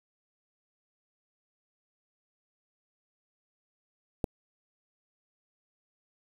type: click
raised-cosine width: 2 ms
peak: -14 dBFS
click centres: 4.242 s
effects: 7-bit